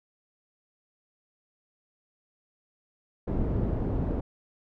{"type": "low-pass noise", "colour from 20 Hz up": "pink", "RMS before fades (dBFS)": -28, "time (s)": [3.27, 4.21], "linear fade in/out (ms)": 10, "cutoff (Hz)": 420, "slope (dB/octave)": 12, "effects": []}